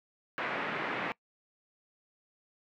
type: band-pass noise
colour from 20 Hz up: white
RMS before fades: -35 dBFS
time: 0.38-1.12 s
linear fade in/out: 0 ms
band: 150 to 2200 Hz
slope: 24 dB/octave
effects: noise-tail reverb RT60 0.1 s tail -23 dB re dry